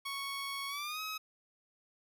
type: tone with pitch glide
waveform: 15% pulse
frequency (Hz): 1108.7 to 1273.6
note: C#6 to D#6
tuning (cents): 0 to +40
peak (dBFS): -31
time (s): 0.05-1.18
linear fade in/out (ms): 10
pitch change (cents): +240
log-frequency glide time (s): 0.68-1.01
effects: none